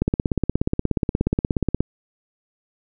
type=click train; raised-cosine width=3 ms; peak=-6 dBFS; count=31; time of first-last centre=0.02-1.806 s; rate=16.8 Hz; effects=none